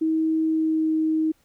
sine tone with pitch glide, 318.7 to 315.6 Hz, D#4 to D#4, +42 to +25 cents, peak -19 dBFS, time 0.01-1.32 s, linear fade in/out 10 ms, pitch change -17 cents, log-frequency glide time 0.43-0.92 s, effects pink hiss -64 dBFS RMS until 1.44 s

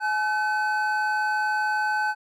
triangle tone pair together, 849 / 1521.5 Hz, G#5 / F#6, +38 / +48 cents, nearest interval minor seventh, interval 1010 cents, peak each -23 dBFS, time 0-2.15 s, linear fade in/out 50 ms, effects none

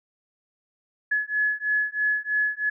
sine beating tone pair, 1700 / 1703.1 Hz, G#6 / G#6, +40 / +43 cents, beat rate 3.1 Hz, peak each -25 dBFS, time 1.11-2.7 s, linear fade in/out 10 ms, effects none

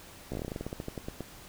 slowing click train, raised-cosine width 2 ms, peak -22 dBFS, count 18, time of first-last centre 0.32-1.207 s, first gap 15 ms, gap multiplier 1.14, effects pink hiss -50 dBFS RMS until 1.48 s

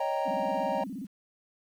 triangle chord, Eb dominant seventh, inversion third, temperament equal, 554.4 / 622.3 / 784 / 932.3 Hz, Db5 / Eb5 / G5 / Bb5, 0 / 0 / 0 / 0 cents, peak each -31 dBFS, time 0-0.84 s, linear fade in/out 5 ms
sine tone with vibrato, 230.9 Hz, A#3, 16 cents flat, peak -35 dBFS, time 0.25-1.07 s, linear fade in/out 20 ms, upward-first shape square, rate 17 Hz, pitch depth 260 cents each way
effects 10-bit

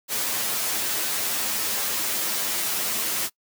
white noise with comb filter, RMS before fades -26 dBFS, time 0.08-3.3 s, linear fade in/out 50 ms, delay 9.3 ms, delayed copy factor +0.95, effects noise-tail reverb RT60 0.1 s tail -23 dB re dry + high-pass 150 Hz 12 dB/octave

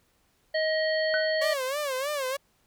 harmonic tone, 630 Hz, D#5, 21 cents sharp, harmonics 1 / 3 / 5 / 7, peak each -25 / -30 / -40 / -34 dBFS, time 0.54-1.54 s, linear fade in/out 10 ms
sine tone with exponential decay, 1500 Hz, F#6, 23 cents sharp, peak -23 dBFS, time 1.14-1.38 s, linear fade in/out 0 ms, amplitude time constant 52 ms
sawtooth tone with vibrato, 554.4 Hz, C#5, in tune, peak -24 dBFS, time 1.41-2.37 s, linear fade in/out 10 ms, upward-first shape sine, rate 3.2 Hz, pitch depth 140 cents each way
effects pink hiss -68 dBFS RMS until 2.66 s

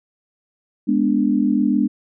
sine chord, G# diminished, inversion none, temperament equal, 207.7 / 246.9 / 293.7 Hz, G#3 / B3 / D4, 0 / 0 / 0 cents, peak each -19 dBFS, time 0.87-1.88 s, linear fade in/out 20 ms, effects none

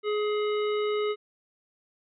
harmonic tone, 420.3 Hz, G#4, 21 cents sharp, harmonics 1 / 3 / 5 / 7 / 9, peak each -25 / -35 / -39 / -42 / -44 dBFS, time 0.03-1.16 s, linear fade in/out 50 ms, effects none

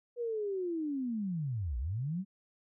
sine linear two-way sweep, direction down then up, 488.5 to 55 to 200.1 Hz, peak -32 dBFS, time 0.16-2.25 s, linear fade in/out 50 ms, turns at 1.78 s, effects none

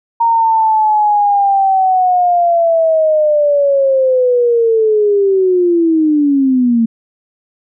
sine linear sweep, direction down, 930 to 224.2 Hz, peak -8 dBFS, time 0.2-6.86 s, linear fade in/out 10 ms, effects none

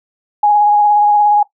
sine tone with vibrato, 830.6 Hz, G#5, in tune, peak -7 dBFS, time 0.43-1.43 s, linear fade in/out 5 ms, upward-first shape sine, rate 17 Hz, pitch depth 18 cents each way, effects noise-tail reverb RT60 0.1 s tail -17 dB re dry

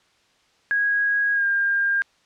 sine tone with pitch glide, 1649 to 1604.8 Hz, G#6 to G6, -13 to +40 cents, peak -18 dBFS, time 0.71-2.02 s, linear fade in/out 0 ms, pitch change -47 cents, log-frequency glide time 1.33-1.45 s, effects white hiss -61 dBFS RMS until 2.25 s + low-pass 5000 Hz 12 dB/octave

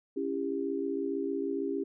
sine chord, C# diminished, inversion none, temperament just, 277.2 / 332.6 / 399.1 Hz, C#4 / E4 / G4, 0 / +16 / +31 cents, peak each -34 / -36 / -33 dBFS, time 0.16-1.84 s, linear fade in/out 10 ms, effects none

